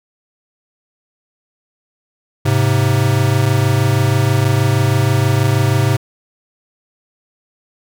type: tone pair together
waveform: square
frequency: 105.62 / 131.9 Hz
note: G#2 / C3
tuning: +30 / +14 cents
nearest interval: major third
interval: 384 cents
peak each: -15 dBFS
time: 2.45-5.97 s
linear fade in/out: 10 ms
effects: none